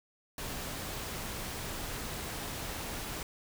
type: noise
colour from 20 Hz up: pink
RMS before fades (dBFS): -39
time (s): 0.38-3.23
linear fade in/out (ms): 2
effects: none